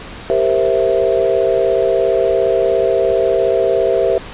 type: chord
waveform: sine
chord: C dominant seventh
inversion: second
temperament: equal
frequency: 392 / 466.2 / 523.3 / 659.3 Hz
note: G4 / Bb4 / C5 / E5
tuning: 0 / 0 / 0 / 0 cents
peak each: -17 dBFS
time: 0.3-4.18 s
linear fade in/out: 0 ms
effects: pink hiss -32 dBFS RMS until 4.33 s + resampled to 8000 Hz